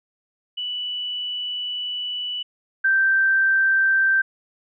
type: tone pair in turn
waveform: sine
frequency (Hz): 2963 / 1564.2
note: F#7 / G6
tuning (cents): +2 / -4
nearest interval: major seventh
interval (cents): 1106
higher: first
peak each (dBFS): -25 / -15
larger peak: second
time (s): 0.57-2.43 / 2.84-4.22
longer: first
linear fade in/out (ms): 10
effects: none